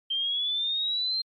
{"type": "exponential sweep", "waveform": "sine", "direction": "up", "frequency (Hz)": [3136, 4186], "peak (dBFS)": -25, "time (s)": [0.1, 1.22], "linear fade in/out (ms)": 10, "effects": ["MP3 48 kbps"]}